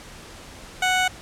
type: tone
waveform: 15% pulse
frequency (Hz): 740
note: F#5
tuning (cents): 0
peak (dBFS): -12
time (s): 0.82-1.08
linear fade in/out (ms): 5
effects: pink hiss -42 dBFS RMS until 1.21 s + low-pass 9000 Hz 12 dB/octave